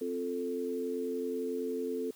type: chord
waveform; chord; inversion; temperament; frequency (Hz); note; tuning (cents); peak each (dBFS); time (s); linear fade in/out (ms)
sine; F major; second; equal; 261.6 / 349.2 / 440; C4 / F4 / A4; 0 / 0 / 0; -37 / -40 / -34; 0.01-2.11; 5
effects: white hiss -59 dBFS RMS until 2.15 s